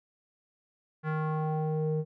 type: tone with low-pass filter sweep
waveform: square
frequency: 155.56 Hz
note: D#3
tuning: in tune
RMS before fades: -30 dBFS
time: 1.03-2.05 s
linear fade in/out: 50 ms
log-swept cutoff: 1600 to 390 Hz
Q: 2.6
effects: none